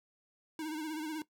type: tone with vibrato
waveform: square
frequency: 311.1 Hz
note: D#4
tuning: in tune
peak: -37 dBFS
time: 0.59-1.22 s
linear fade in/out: 2 ms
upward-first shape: sine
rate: 16 Hz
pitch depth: 64 cents each way
effects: noise-tail reverb RT60 0.1 s tail -17 dB re dry